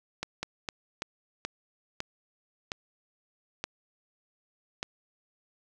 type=slowing click train; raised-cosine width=0.2 ms; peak=-15 dBFS; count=9; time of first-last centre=0.23-4.829 s; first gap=200 ms; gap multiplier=1.29; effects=none